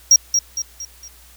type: tone with echo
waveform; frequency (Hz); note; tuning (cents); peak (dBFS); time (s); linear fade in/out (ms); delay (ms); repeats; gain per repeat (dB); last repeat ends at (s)
triangle; 5640; F8; +16; -5; 0.11-0.16; 2; 230; 4; -7; 1.08
effects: added 60 Hz sine -48 dBFS peak until 1.36 s + white hiss -48 dBFS RMS until 1.36 s